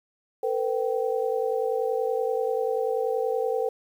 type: tone cluster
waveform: sine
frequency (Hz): 453.6 / 504 / 776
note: A#4 / B4 / G5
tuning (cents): -47 / +35 / -18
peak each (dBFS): -26 / -27 / -32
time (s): 0.43-3.69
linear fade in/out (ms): 5
effects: 9-bit